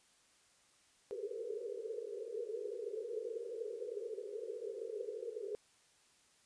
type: band-pass noise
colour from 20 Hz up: pink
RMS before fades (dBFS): -43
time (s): 1.11-5.55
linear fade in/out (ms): 0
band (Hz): 400 to 490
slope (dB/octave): 96
effects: white hiss -69 dBFS RMS until 6.45 s + resampled to 22050 Hz

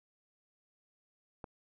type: click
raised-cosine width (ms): 1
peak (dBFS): -29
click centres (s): 1.442
effects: none

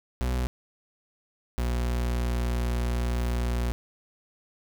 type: tone pair in turn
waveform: 40% pulse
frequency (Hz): 62.1 / 59.96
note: B1 / A#1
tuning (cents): +10 / +49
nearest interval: minor second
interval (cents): 61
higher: first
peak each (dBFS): -24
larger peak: neither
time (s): 0.21-0.47 / 1.58-3.72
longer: second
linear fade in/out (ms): 0
effects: none

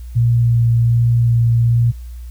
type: tone with vibrato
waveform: sine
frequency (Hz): 117.6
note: A#2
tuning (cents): +16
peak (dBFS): -10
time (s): 0.15-1.92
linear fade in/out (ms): 20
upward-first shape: sine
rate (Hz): 1.3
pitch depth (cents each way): 11
effects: added 60 Hz sine -28 dBFS peak until 2.3 s + white hiss -52 dBFS RMS until 2.3 s

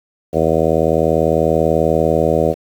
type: harmonic tone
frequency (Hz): 80.2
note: E2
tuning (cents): -47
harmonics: 1 / 2 / 3 / 4 / 5 / 6 / 7 / 8 / 9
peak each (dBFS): -24 / -21 / -23 / -22 / -20 / -18 / -18 / -21 / -24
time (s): 0.32-2.55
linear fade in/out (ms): 50
effects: 7-bit

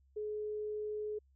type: tone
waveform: sine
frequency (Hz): 423.5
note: G#4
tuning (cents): +34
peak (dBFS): -36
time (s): 0.16-1.19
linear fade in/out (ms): 10
effects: added 67 Hz sine -65 dBFS peak until 1.35 s

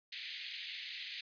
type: band-pass noise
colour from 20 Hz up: white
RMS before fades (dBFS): -45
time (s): 0.12-1.21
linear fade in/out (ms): 5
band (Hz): 1900 to 4400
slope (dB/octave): 48
effects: resampled to 11025 Hz

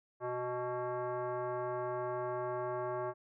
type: tone with frequency modulation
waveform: sine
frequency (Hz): 125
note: B2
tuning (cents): +21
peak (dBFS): -34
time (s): 0.2-3.14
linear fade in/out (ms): 50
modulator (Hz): 496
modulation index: 2
effects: none

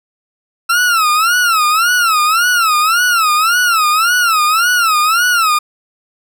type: tone with vibrato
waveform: 40% pulse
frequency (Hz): 1337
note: E6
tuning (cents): +24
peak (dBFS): -9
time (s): 0.69-5.59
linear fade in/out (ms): 10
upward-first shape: sine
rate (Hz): 1.8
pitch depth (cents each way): 170
effects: none

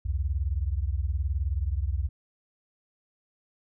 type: beating tone pair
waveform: sine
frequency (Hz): 64.6 / 83.6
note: C2 / E2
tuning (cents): -21 / +25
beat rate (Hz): 19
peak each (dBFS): -27 / -29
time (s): 0.05-2.09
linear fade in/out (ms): 10
effects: none

